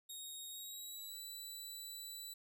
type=tone with pitch glide; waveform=15% pulse; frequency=3749 to 3965 Hz; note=A#7 to B7; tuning=+9 to +6 cents; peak=-40 dBFS; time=0.09-2.34 s; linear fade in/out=10 ms; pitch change=+97 cents; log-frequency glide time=0.5-1.2 s; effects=none